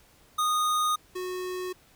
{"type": "tone pair in turn", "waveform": "square", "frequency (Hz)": [1235, 366.2], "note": ["D#6", "F#4"], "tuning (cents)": [-13, -18], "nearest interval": "octave + major sixth", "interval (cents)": 2105, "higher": "first", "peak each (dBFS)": [-24, -32], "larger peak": "first", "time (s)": [[0.38, 0.96], [1.15, 1.73]], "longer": "neither", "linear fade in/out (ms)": 10, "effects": ["pink hiss -59 dBFS RMS until 1.95 s"]}